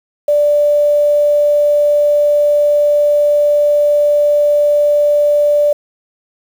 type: tone with quantisation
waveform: sine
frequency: 587.3 Hz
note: D5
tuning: in tune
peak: -8 dBFS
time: 0.28-5.73 s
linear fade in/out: 5 ms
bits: 6
effects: none